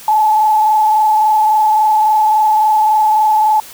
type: tone with frequency modulation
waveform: sine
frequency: 860 Hz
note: A5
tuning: 40 cents flat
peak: -8 dBFS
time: 0.08-3.6 s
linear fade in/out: 2 ms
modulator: 23.6 Hz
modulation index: 0.73
effects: white hiss -35 dBFS RMS until 3.73 s